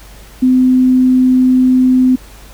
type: tone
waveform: sine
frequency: 255.8 Hz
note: C4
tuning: 39 cents flat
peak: -6 dBFS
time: 0.42-2.16 s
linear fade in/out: 10 ms
effects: added 50 Hz sine -36 dBFS peak until 2.53 s + pink hiss -40 dBFS RMS until 2.53 s